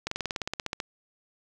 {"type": "slowing click train", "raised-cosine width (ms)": 0.2, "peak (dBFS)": -13, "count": 14, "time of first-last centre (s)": [0.07, 0.802], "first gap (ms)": 44, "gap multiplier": 1.04, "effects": []}